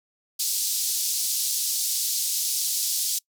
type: band-pass noise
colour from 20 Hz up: pink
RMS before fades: -26 dBFS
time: 0.39-3.19 s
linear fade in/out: 10 ms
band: 4500 to 16000 Hz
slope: 24 dB/octave
effects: noise-tail reverb RT60 0.1 s tail -24 dB re dry